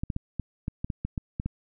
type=clicks; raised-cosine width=5 ms; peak=-17 dBFS; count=11; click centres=0.035 / 0.102 / 0.164 / 0.397 / 0.681 / 0.845 / 0.902 / 1.05 / 1.178 / 1.399 / 1.46 s; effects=none